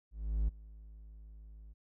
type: tone with ADSR envelope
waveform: triangle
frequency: 53.2 Hz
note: G#1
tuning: 42 cents sharp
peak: -25 dBFS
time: 0.11-1.74 s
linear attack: 370 ms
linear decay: 15 ms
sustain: -22 dB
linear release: 22 ms
effects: none